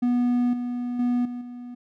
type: tone with level steps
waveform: triangle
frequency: 244.3 Hz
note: B3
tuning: 19 cents flat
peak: -17 / -24 / -18 / -28 / -33 dBFS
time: 0.02-1.75 s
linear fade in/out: 10 ms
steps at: 0.53 / 0.99 / 1.25 / 1.41 s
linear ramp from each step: 5 ms
effects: none